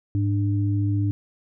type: tone pair together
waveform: sine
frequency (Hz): 103.83 / 297.1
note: G#2 / D4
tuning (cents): 0 / +20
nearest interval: octave + tritone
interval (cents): 1820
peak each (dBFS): -20 / -27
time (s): 0.15-1.11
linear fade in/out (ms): 0
effects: none

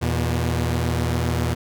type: tone pair together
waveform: sawtooth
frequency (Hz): 82.5 / 120.02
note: E2 / B2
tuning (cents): +2 / -49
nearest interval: tritone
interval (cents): 649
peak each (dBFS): -19 / -19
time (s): 0.01-1.55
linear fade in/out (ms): 20
effects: none

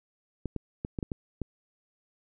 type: clicks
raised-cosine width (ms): 3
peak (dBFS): -19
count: 7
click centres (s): 0.457 / 0.563 / 0.849 / 0.988 / 1.028 / 1.118 / 1.417
effects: none

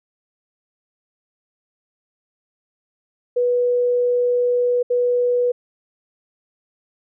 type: tone bursts at uneven times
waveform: sine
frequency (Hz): 489.5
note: B4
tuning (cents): -15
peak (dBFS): -15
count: 2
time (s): 3.36-4.83 / 4.9-5.52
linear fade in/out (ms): 10
effects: none

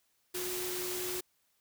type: tone in noise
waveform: sine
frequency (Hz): 362.4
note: F#4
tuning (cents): -36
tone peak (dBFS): -38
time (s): 0.34-1.21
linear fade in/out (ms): 10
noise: white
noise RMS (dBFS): -38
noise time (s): 0.34-1.21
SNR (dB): -3
effects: white hiss -74 dBFS RMS until 1.6 s

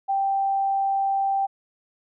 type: tone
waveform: sine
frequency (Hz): 784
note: G5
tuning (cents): 0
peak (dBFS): -20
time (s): 0.08-1.47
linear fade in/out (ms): 20
effects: none

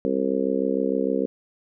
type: harmonic tone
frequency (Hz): 66.6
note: C2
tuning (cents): +31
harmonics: 3 / 4 / 5 / 6 / 7 / 8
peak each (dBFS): -29 / -26 / -31 / -28 / -26 / -30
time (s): 0.05-1.26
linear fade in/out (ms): 0
effects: none

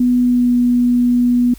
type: tone with pitch glide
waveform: sine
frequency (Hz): 246.9 to 244.1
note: B3 to B3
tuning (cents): 0 to -20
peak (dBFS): -10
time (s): 0-1.54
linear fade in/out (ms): 5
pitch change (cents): -20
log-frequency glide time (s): 0.19-0.55
effects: added 50 Hz sine -36 dBFS peak until 1.58 s + white hiss -46 dBFS RMS until 1.58 s

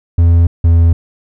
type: tone pair in turn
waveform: triangle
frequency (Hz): 84.7 / 83.78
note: E2 / E2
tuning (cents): +48 / +29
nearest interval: unison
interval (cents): 19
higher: first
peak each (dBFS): -3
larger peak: neither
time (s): 0.18-0.47 / 0.64-0.93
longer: neither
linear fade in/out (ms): 5
effects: none

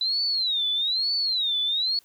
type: tone with vibrato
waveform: sine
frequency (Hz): 3951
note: B7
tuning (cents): 0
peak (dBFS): -22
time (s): 0.01-1.99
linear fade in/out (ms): 2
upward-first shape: sine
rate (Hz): 1.1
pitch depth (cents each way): 220
effects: white hiss -60 dBFS RMS until 2.04 s

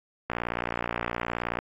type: click train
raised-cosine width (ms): 0.5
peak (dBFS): -13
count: 77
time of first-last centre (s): 0.3-1.588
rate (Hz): 59
effects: AAC 64 kbps

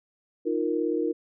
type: chord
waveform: sine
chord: Eb suspended second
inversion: none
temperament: equal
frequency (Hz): 311.1 / 349.2 / 466.2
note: Eb4 / F4 / Bb4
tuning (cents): 0 / 0 / 0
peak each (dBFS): -28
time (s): 0.45-1.13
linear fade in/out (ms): 20
effects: none

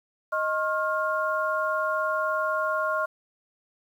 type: tone cluster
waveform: sine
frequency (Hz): 625 / 1081 / 1404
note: D#5 / C#6 / F6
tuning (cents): +8 / -44 / +9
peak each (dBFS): -28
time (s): 0.32-3.06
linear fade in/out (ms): 10
effects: 9-bit

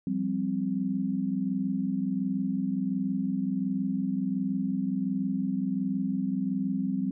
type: chord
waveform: sine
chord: F suspended second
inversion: none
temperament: equal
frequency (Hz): 174.61 / 196 / 261.6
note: F3 / G3 / C4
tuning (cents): 0 / 0 / 0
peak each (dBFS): -34 / -29 / -30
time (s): 0.07-7.11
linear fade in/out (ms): 2
effects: none

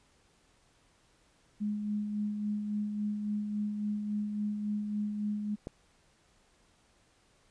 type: tone with tremolo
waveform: sine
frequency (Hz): 208.8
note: G#3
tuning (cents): +10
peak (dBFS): -29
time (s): 1.6-5.56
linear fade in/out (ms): 20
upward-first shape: sine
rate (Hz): 3.6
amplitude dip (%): 40
type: click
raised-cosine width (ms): 2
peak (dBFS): -24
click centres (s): 5.671
effects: pink hiss -67 dBFS RMS until 7.5 s + resampled to 22050 Hz

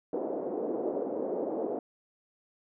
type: band-pass noise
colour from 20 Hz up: pink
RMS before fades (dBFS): -33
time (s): 0.13-1.79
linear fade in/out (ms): 2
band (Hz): 320 to 580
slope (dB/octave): 24
effects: none

